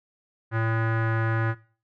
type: tone with low-pass filter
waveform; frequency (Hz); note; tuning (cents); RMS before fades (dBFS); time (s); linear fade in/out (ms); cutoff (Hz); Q
square; 112.7; A2; +42; -25; 0.51-1.55; 50; 1600; 4.2
effects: noise-tail reverb RT60 0.4 s tail -19 dB re dry